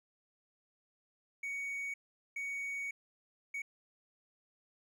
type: tone bursts at uneven times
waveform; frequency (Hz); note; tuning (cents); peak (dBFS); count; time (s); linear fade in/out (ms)
triangle; 2238; C#7; +16; -35; 3; 1.43-1.94 / 2.36-2.91 / 3.54-3.62; 5
effects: none